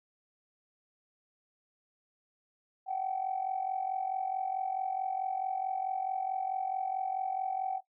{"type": "tone with amplitude modulation", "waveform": "sine", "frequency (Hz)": 761, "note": "F#5", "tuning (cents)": 48, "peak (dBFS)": -27, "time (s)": [2.86, 7.81], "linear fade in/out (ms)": 50, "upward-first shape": "sine", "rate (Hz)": 44.6, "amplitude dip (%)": 75, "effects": ["noise-tail reverb RT60 0.1 s tail -17 dB re dry", "tanh soft clip ceiling -23 dBFS"]}